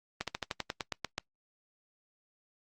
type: slowing click train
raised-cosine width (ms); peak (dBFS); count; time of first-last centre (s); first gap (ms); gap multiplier
0.2; -15; 11; 0.21-1.181; 67; 1.08
effects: noise-tail reverb RT60 0.1 s tail -23 dB re dry + Opus 24 kbps